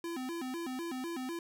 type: tone with vibrato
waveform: square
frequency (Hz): 294.6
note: D4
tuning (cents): +6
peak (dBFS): -37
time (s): 0.04-1.39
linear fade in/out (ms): 2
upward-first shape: square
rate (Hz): 4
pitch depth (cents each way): 240
effects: none